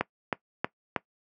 click train, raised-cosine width 0.5 ms, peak -10 dBFS, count 4, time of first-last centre 0.01-0.962 s, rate 3.15 Hz, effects noise-tail reverb RT60 0.1 s tail -20 dB re dry + high-pass 150 Hz 12 dB/octave

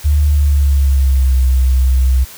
sine tone with pitch glide, 73.42 to 64.29 Hz, D2 to C2, 0 to -30 cents, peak -8 dBFS, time 0.04-2.25 s, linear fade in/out 20 ms, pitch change -230 cents, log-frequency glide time 0.3-1.41 s, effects white hiss -35 dBFS RMS until 2.37 s

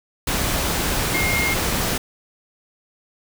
sine tone in noise, 2133 Hz, C7, 33 cents sharp, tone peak -21 dBFS, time 1.14-1.54 s, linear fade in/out 5 ms, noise pink, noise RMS -22 dBFS, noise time 0.27-1.98 s, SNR -2 dB, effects none

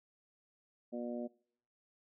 harmonic tone, 120 Hz, B2, 49 cents flat, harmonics 2 / 3 / 4 / 5 / 6, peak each -40 / -45 / -50 / -43 / -54 dBFS, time 0.92-1.28 s, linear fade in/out 20 ms, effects noise-tail reverb RT60 0.6 s tail -24 dB re dry

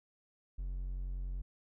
triangle tone, 45.41 Hz, F#1, 32 cents flat, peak -34 dBFS, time 0.58-1.42 s, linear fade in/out 10 ms, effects none

